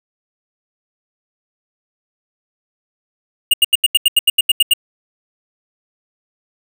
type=tone bursts; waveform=square; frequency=2846 Hz; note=F7; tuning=32 cents sharp; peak=-8 dBFS; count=12; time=3.51-4.736 s; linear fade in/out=5 ms; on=27 ms; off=82 ms; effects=none